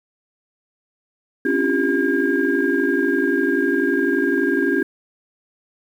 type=tone cluster; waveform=sine; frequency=266.9 / 287 / 344 / 395.9 / 1617 Hz; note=C4 / D4 / F4 / G4 / G#6; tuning=+35 / -40 / -26 / +17 / -47 cents; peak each=-22 dBFS; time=1.45-4.83 s; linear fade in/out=5 ms; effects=tanh soft clip ceiling -7 dBFS + 8-bit